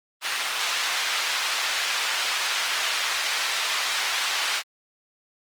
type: band-pass noise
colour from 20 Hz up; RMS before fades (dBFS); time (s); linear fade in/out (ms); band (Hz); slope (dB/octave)
white; -26; 0.21-4.63; 50; 980 to 3900; 12
effects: Opus 24 kbps